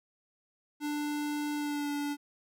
square tone with pitch glide, 295.3 to 289.4 Hz, D4 to D4, +10 to -25 cents, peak -32 dBFS, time 0.8-2.17 s, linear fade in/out 50 ms, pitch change -35 cents, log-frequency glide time 1.55-1.9 s, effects none

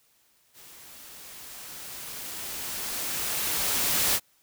white noise with level ramp, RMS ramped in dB -50 to -23 dBFS, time 0.53-4.2 s, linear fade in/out 50 ms, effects white hiss -65 dBFS RMS until 4.42 s

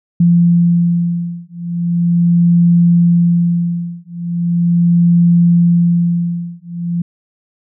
sine beating tone pair, 171.8 / 172.19 Hz, F3 / F3, -28 / -24 cents, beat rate 0.39 Hz, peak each -12 dBFS, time 0.2-7.02 s, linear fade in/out 5 ms, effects none

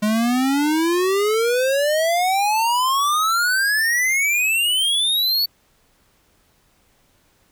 square exponential sweep, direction up, 207.7 to 4501 Hz, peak -17 dBFS, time 0.02-5.46 s, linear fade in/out 10 ms, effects pink hiss -60 dBFS RMS until 7.51 s

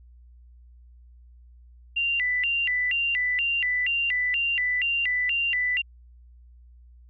sine tone with vibrato, 2349 Hz, D7, in tune, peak -22 dBFS, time 1.96-5.82 s, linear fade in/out 10 ms, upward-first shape square, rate 2.1 Hz, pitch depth 290 cents each way, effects added 60 Hz sine -48 dBFS peak until 7.09 s

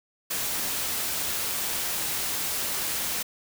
white noise, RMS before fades -29 dBFS, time 0.3-3.23 s, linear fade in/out 10 ms, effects none

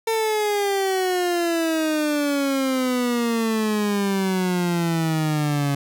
30% pulse exponential sweep, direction down, 453.4 to 140 Hz, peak -17 dBFS, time 0.07-5.75 s, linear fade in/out 5 ms, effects none

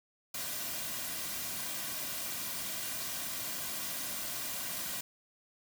white noise with comb filter, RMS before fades -38 dBFS, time 0.34-5.01 s, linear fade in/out 5 ms, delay 2.3 ms, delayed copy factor -0.55, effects none

